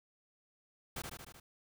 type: noise with echo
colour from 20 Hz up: pink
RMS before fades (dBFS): -41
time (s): 0.96-1.02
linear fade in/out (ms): 5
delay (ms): 76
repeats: 5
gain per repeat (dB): -3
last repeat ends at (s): 1.4
effects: none